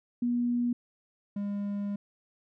sine / triangle tone pair in turn, 241.4 / 202.6 Hz, B3 / G#3, -39 / -43 cents, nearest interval minor third, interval 304 cents, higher first, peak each -25 / -28 dBFS, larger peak first, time 0.22-0.73 / 1.36-1.96 s, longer second, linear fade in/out 5 ms, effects none

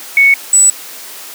sine tone pair in turn, 2217 / 7900 Hz, C#7 / B8, 0 / 0 cents, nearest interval octave + minor seventh, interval 2200 cents, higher second, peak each -4 dBFS, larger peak neither, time 0.17-0.34 / 0.53-0.7 s, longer neither, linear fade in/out 2 ms, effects white hiss -30 dBFS RMS until 1.34 s + high-pass 300 Hz 12 dB/octave

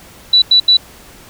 sine tone bursts at uneven times, 3951 Hz, B7, in tune, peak -5 dBFS, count 3, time 0.33-0.42 / 0.51-0.6 / 0.68-0.77 s, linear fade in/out 5 ms, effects pink hiss -40 dBFS RMS until 1.29 s

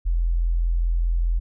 sine tone, 42.39 Hz, E1, 49 cents sharp, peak -18 dBFS, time 0.05-1.4 s, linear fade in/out 20 ms, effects none

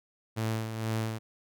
sawtooth tone with tremolo, 111.2 Hz, A2, 19 cents sharp, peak -24 dBFS, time 0.36-1.19 s, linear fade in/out 20 ms, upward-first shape sine, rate 2.1 Hz, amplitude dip 55%, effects none

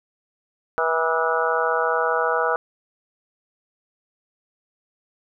harmonic tone with a mistuned harmonic, 162.3 Hz, E3, 27 cents flat, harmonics 3 / 4 / 5 / 6 / 7 / 8 / 9, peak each -24 / -26 / -28 / -28 / -29 / -26 / -26 dBFS, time 0.78-2.56 s, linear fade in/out 0 ms, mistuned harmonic 7, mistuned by +71 cents, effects none

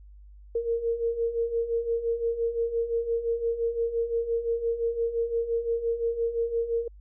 sine beating tone pair, 460 / 465.8 Hz, A#4 / A#4, -23 / -1 cents, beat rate 5.8 Hz, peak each -31 / -26 dBFS, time 0.55-6.88 s, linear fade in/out 5 ms, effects added 50 Hz sine -46 dBFS peak until 7 s

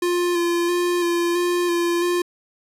square tone with vibrato, 348.1 Hz, F4, 6 cents flat, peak -19 dBFS, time 0.02-2.22 s, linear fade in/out 5 ms, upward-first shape square, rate 1.5 Hz, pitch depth 19 cents each way, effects resampled to 32000 Hz

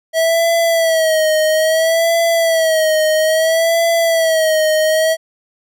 square tone with vibrato, 646 Hz, E5, 35 cents flat, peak -12 dBFS, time 0.13-5.17 s, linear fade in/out 50 ms, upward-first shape sine, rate 0.6 Hz, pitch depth 65 cents each way, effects none

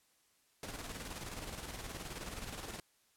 pink noise with tremolo, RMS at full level -43 dBFS, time 0.63-2.8 s, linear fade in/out 2 ms, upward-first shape square, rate 19 Hz, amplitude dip 45%, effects white hiss -72 dBFS RMS until 3.16 s + low-pass 12000 Hz 12 dB/octave

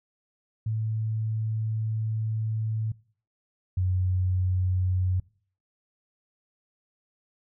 sine tone pair in turn, 110 / 92.05 Hz, A2 / F#2, 0 / -8 cents, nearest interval minor third, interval 308 cents, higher first, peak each -25 / -22 dBFS, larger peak second, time 0.66-2.92 / 3.77-5.2 s, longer first, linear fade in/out 5 ms, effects noise-tail reverb RT60 0.5 s tail -23 dB re dry

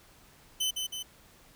sawtooth tone with echo, 3040 Hz, F#7, 46 cents sharp, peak -24 dBFS, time 0.6-0.71 s, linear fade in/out 10 ms, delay 160 ms, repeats 2, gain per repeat -4 dB, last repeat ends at 1.03 s, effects pink hiss -58 dBFS RMS until 1.55 s

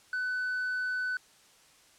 triangle tone with tanh clipping, 1500 Hz, F#6, 23 cents sharp, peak -30 dBFS, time 0.13-1.17 s, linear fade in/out 2 ms, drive 7 dB, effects white hiss -60 dBFS RMS until 1.98 s + low-pass 9000 Hz 12 dB/octave

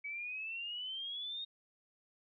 sine exponential sweep, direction up, 2266 to 3729 Hz, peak -39 dBFS, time 0.04-1.45 s, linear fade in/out 10 ms, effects none

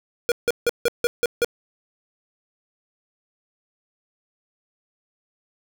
square tone bursts, 477.5 Hz, A#4, 42 cents sharp, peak -17 dBFS, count 7, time 0.29-1.446 s, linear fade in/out 0 ms, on 28 ms, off 160 ms, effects none

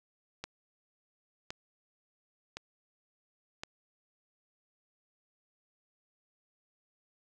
click train, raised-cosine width 0.2 ms, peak -21 dBFS, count 4, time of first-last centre 0.44-3.635 s, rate 0.939 Hz, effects none

